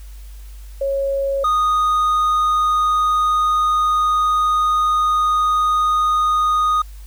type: tone pair in turn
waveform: sine / triangle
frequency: 550 / 1237.4 Hz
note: C#5 / D#6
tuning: -14 / -10 cents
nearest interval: octave + major second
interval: 1404 cents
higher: second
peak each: -17 / -12 dBFS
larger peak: second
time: 0.81-1.44 / 1.44-6.82 s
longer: second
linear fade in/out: 5 ms
effects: added 50 Hz sine -33 dBFS peak until 7.06 s + white hiss -50 dBFS RMS until 7.06 s